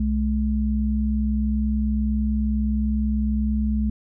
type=tone pair together; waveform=sine; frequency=64.29 / 213.5 Hz; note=C2 / G#3; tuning=-30 / +48 cents; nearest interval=octave + major sixth; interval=2078 cents; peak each=-22 dBFS; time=0-3.9 s; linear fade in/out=5 ms; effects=none